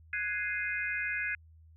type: chord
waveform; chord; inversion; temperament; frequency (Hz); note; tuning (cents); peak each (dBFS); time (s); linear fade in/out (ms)
sine; Ab dominant seventh; third; equal; 1480 / 1661.2 / 2093 / 2489; Gb6 / Ab6 / C7 / Eb7; 0 / 0 / 0 / 0; -39 / -35 / -36 / -37; 0.13-1.35; 2
effects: added 80 Hz sine -54 dBFS peak until 1.76 s